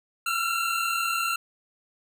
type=tone pair together; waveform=25% pulse; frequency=1342.9 / 1383 Hz; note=E6 / F6; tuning=+32 / -17 cents; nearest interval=minor second; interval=51 cents; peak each=-24 dBFS; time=0.26-1.36 s; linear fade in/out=5 ms; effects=none